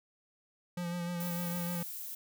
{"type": "tone with vibrato", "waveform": "square", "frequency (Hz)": 174.1, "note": "F3", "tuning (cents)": -5, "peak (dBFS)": -35, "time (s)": [0.77, 1.83], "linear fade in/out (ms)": 5, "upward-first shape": "sine", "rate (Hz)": 6.6, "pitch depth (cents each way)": 29}
{"type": "noise", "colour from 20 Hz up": "violet", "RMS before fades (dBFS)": -42, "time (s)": [1.2, 2.15], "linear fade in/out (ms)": 5}
{"effects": []}